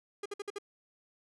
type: tone bursts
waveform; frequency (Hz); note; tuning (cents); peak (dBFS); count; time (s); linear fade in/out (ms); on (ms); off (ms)
45% pulse; 407.2; G#4; -34; -36; 5; 0.23-0.585; 5; 27; 55
effects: resampled to 24000 Hz